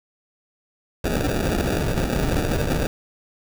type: noise with sample-and-hold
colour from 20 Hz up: pink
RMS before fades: -22 dBFS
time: 1.04-2.87 s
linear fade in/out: 2 ms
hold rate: 1050 Hz
effects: none